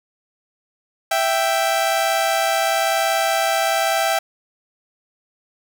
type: tone pair together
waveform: sawtooth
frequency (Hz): 661 / 782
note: E5 / G5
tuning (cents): +5 / -4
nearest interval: minor third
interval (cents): 291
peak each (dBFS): -16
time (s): 1.11-4.19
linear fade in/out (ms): 5
effects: none